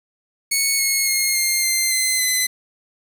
10% pulse tone with pitch steps, 2211 / 2179 / 2148 / 2117 / 2087 / 2057 / 2027 Hz, C#7 / C#7 / C7 / C7 / C7 / C7 / B6, -5 / -30 / +45 / +20 / -5 / -30 / +45 cents, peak -8 dBFS, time 0.51-2.47 s, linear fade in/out 10 ms, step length 280 ms, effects 7-bit

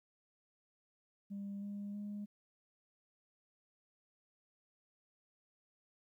sine tone with pitch steps, 200 / 202.9 / 205.9 Hz, G3 / G#3 / G#3, +35 / -40 / -15 cents, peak -39 dBFS, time 1.3-2.26 s, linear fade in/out 20 ms, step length 320 ms, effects tanh soft clip ceiling -38 dBFS + 13-bit

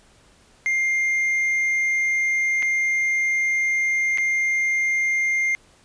triangle tone with dropouts, 2110 Hz, C7, 14 cents sharp, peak -17 dBFS, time 0.66-5.55 s, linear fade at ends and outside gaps 0 ms, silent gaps 2.624-2.628 / 4.175-4.183 s, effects pink hiss -55 dBFS RMS until 5.84 s + resampled to 22050 Hz

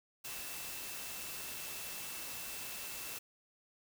sine tone in noise, 2662 Hz, E7, 16 cents sharp, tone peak -52 dBFS, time 0.24-3.19 s, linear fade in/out 10 ms, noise white, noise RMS -44 dBFS, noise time 0.24-3.19 s, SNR -11 dB, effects none

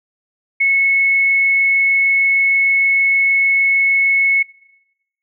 sine tone with frequency modulation, 2196 Hz, C#7, 17 cents flat, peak -11 dBFS, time 0.6-4.43 s, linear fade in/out 10 ms, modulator 26.5 Hz, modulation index 0.29, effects noise-tail reverb RT60 1.0 s tail -24 dB re dry

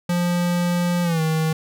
square tone with pitch glide, 175.3 to 158.9 Hz, F3 to D#3, +7 to +37 cents, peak -19 dBFS, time 0.09-1.53 s, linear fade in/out 5 ms, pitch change -170 cents, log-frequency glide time 1.03-1.21 s, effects none

